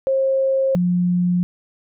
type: tone pair in turn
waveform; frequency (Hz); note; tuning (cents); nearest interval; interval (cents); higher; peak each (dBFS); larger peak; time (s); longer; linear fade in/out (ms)
sine; 535 / 177.81; C5 / F3; +38 / +31; octave + perfect fifth; 1907; first; -15; neither; 0.07-0.75 / 0.75-1.43; neither; 0
effects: none